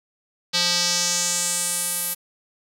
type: tone with band-pass filter sweep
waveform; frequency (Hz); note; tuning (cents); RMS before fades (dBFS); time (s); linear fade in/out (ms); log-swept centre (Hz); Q
square; 175.8; F3; +12; -23; 0.53-2.15; 20; 4400 to 12000; 2.6
effects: none